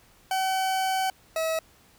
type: tone pair in turn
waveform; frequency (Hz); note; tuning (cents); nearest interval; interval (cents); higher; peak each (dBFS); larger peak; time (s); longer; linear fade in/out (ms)
40% pulse; 760 / 644.1; F#5 / E5; +46 / -40; minor third; 286; first; -23 / -24; first; 0.31-1.1 / 1.36-1.59; first; 2
effects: pink hiss -58 dBFS RMS until 1.98 s

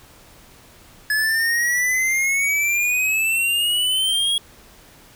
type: exponential sweep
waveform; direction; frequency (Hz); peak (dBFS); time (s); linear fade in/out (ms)
square; up; 1704 to 3322; -18; 1.1-4.38; 2
effects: pink hiss -48 dBFS RMS until 5.15 s

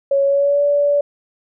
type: tone with pitch glide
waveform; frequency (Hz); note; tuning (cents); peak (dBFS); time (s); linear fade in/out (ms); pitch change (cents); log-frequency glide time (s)
sine; 554.4 to 576.3; C#5 to D5; 0 to -33; -12; 0.11-1.01; 5; +67; 0.24-0.63
effects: none

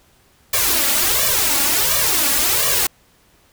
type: noise with flanger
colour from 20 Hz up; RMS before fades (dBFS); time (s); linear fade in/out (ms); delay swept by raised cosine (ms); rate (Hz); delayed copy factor
white; -17; 0.53-2.87; 5; 1.7 to 3.6; 1.4; +1
effects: pink hiss -55 dBFS RMS until 3.52 s

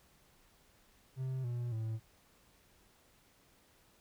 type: tone with pitch steps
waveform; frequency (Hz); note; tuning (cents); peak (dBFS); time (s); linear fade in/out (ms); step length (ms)
triangle; 130.81 / 120.65 / 111.28; C3 / B2 / A2; 0 / -40 / +20; -33; 1.16-2; 50; 280
effects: pink hiss -67 dBFS RMS until 4 s

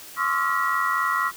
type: tone cluster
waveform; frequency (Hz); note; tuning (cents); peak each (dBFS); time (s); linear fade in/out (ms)
sine; 1051 / 1135 / 1292 / 1393 / 1924; C6 / C#6 / E6 / F6 / B6; +7 / +41 / -35 / -5 / -46; -27; 0.16-1.32; 50
effects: white hiss -42 dBFS RMS until 1.36 s

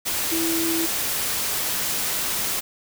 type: tone in noise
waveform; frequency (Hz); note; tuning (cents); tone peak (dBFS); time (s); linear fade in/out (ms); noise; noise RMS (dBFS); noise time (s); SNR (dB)
sine; 329.6; E4; 0; -23; 0.31-0.87; 20; white; -25; 0.05-2.61; -1
effects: none

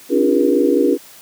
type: tone cluster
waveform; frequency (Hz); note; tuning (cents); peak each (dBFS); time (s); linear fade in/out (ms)
sine; 273.5 / 298.5 / 348.6 / 407 / 478.9; C#4 / D4 / F4 / G#4 / A#4; -23 / +28 / -3 / -35 / +47; -18; 0.09-0.98; 50
effects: white hiss -42 dBFS RMS until 1.21 s + high-pass 100 Hz 12 dB/octave

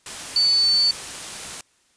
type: tone in noise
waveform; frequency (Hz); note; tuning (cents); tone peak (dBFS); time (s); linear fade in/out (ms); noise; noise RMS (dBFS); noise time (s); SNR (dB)
sine; 4499; C#8; +25; -15; 0.36-0.91; 2; white; -33; 0.06-1.61; +15
effects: white hiss -62 dBFS RMS until 1.96 s + resampled to 22050 Hz

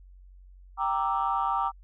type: chord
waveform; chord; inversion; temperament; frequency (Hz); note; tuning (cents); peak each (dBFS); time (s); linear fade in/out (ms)
sine; E half-diminished seventh; first; equal; 784 / 932.3 / 1174.7 / 1318.5; G5 / Bb5 / D6 / E6; 0 / 0 / 0 / 0; -29 / -29 / -28 / -33; 0.77-1.72; 50
effects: tanh soft clip ceiling -16 dBFS + added 46 Hz sine -48 dBFS peak until 1.83 s

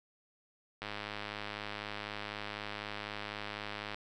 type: click train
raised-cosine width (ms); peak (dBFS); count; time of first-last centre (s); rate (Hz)
0.3; -23; 326; 0.82-3.945; 104
effects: none

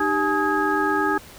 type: tone cluster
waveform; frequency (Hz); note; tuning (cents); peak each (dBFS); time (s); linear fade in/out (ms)
sine; 305.4 / 393.8 / 844 / 1259 / 1645; D#4 / G4 / G#5 / D#6 / G#6; -32 / +8 / +28 / +20 / -17; -25; 0-1.18; 5
effects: pink hiss -44 dBFS RMS until 1.38 s

